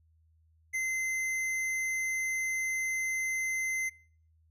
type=tone with hard clipping; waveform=triangle; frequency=2066 Hz; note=C7; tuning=22 cents flat; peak=-31 dBFS; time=0.73-3.9 s; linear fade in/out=20 ms; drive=14 dB; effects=noise-tail reverb RT60 0.5 s tail -22 dB re dry + added 80 Hz sine -63 dBFS peak until 4.5 s